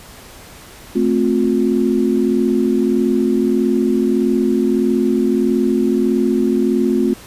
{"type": "chord", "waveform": "sine", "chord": "F major", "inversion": "first", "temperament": "equal with one note detuned", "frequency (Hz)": [220, 261.6, 356.4], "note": ["A3", "C4", "F4"], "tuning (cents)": [0, 0, 35], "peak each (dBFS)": -17, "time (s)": [0.95, 7.14], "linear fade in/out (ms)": 10, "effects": ["pink hiss -39 dBFS RMS until 7.26 s", "resampled to 32000 Hz"]}